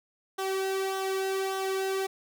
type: tone with flanger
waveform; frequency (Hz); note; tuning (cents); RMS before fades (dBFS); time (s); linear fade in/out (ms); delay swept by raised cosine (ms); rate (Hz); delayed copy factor
sawtooth; 384.2; G4; -35; -30; 0.38-2.07; 10; 0.42 to 1.72; 1.7; -0.6
effects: none